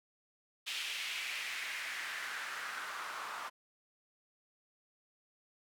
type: noise with band-pass filter sweep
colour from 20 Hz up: white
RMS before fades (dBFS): -41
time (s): 0.66-3.5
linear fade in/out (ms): 20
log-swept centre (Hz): 2900 to 1100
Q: 2.5
effects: none